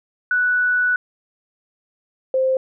sine tone pair in turn, 1480 / 523.3 Hz, F#6 / C5, 0 / 0 cents, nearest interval octave + tritone, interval 1800 cents, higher first, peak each -15 dBFS, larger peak neither, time 0.31-0.96 / 2.34-2.57 s, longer first, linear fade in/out 2 ms, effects none

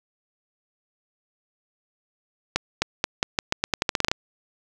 accelerating click train, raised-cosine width 0.2 ms, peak -3 dBFS, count 15, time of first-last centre 2.56-4.115 s, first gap 260 ms, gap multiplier 0.85, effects none

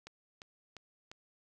click train, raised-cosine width 0.2 ms, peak -30 dBFS, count 4, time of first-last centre 0.07-1.115 s, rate 2.87 Hz, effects none

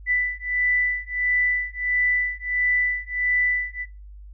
sine beating tone pair, 1984 / 1985.5 Hz, B6 / B6, +7 / +9 cents, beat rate 1.5 Hz, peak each -23 dBFS, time 0.06-3.86 s, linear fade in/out 50 ms, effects noise-tail reverb RT60 0.3 s tail -24 dB re dry + added 50 Hz sine -39 dBFS peak until 4.33 s

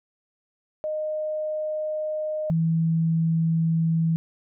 sine tone pair in turn, 616 / 163.45 Hz, D#5 / E3, -17 / -14 cents, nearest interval octave + major seventh, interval 2297 cents, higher first, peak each -25 / -19 dBFS, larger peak second, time 0.84-2.5 / 2.5-4.16 s, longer neither, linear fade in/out 0 ms, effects none

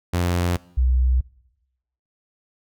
sawtooth / sine tone pair in turn, 87.9 / 63.06 Hz, F2 / B1, +12 / +37 cents, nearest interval tritone, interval 575 cents, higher first, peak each -15 dBFS, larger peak neither, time 0.13-0.57 / 0.77-1.21 s, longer neither, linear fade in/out 10 ms, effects noise-tail reverb RT60 0.9 s tail -22 dB re dry

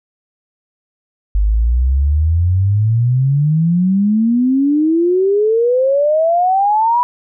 sine exponential sweep, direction up, 49.1 to 987.8 Hz, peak -10 dBFS, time 1.35-7.03 s, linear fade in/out 0 ms, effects none

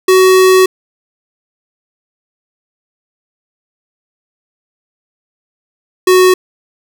square tone pair in turn, 374.2 / 369.3 Hz, F#4 / F#4, +20 / -3 cents, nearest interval unison, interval 23 cents, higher first, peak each -5 dBFS, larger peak neither, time 0.08-0.66 / 6.07-6.34 s, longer first, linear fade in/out 5 ms, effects none

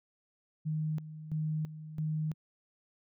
sine tone with tremolo, 155.2 Hz, D#3, 4 cents flat, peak -30 dBFS, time 0.65-2.34 s, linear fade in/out 20 ms, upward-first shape square, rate 1.5 Hz, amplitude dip 75%, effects none

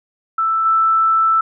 sine tone with level steps, 1323 Hz, E6, 6 cents sharp, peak -14 / -11 dBFS, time 0.38-1.41 s, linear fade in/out 5 ms, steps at 0.65 s, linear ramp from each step 10 ms, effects none

